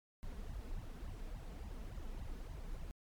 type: noise with flanger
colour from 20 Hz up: brown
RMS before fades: -45 dBFS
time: 0.23-2.91 s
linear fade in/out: 0 ms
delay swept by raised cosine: 1 to 4.7 ms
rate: 3.5 Hz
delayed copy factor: +0.85
effects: MP3 96 kbps